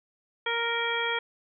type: harmonic tone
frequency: 466.2 Hz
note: A#4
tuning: in tune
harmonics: 1 / 2 / 3 / 4 / 5 / 7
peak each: -33 / -33 / -33 / -33 / -33 / -33 dBFS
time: 0.46-1.19 s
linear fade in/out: 5 ms
effects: none